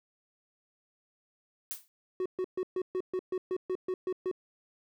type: noise with exponential decay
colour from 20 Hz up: blue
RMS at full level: -34 dBFS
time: 1.71-1.88 s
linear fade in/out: 0 ms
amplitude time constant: 36 ms
type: tone bursts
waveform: triangle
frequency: 370 Hz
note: F#4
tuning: in tune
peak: -27 dBFS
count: 12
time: 2.2-4.314 s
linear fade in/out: 2 ms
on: 57 ms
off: 130 ms
effects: none